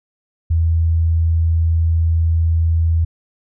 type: tone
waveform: sine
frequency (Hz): 82.2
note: E2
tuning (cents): -4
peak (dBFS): -12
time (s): 0.5-3.05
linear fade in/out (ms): 10
effects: none